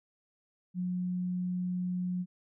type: tone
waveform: sine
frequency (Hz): 180.5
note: F#3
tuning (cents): -43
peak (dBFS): -30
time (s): 0.74-2.26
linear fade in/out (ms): 50
effects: none